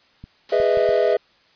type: clicks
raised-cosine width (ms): 5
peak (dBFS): -25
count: 4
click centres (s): 0.24 / 0.601 / 0.773 / 0.891
type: high-pass noise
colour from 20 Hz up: white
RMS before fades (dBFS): -36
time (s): 0.49-1.14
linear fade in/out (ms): 2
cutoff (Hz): 140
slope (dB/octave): 48
type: chord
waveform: triangle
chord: E major seventh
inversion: first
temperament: just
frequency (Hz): 412 / 494.4 / 618.1 / 659.3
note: G#4 / B4 / D#5 / E5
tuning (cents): -14 / +2 / -12 / 0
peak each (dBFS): -19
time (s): 0.52-1.17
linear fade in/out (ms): 5
effects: white hiss -57 dBFS RMS until 1.55 s + resampled to 11025 Hz